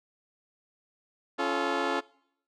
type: chord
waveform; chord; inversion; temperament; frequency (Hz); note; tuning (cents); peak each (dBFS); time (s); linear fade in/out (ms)
15% pulse; Db augmented; none; just; 277.2 / 346.5 / 433.1; Db4 / F4 / A4; 0 / -14 / -27; -25; 1.38-2.01; 20
effects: noise-tail reverb RT60 0.7 s tail -23 dB re dry + low-pass 4000 Hz 12 dB/octave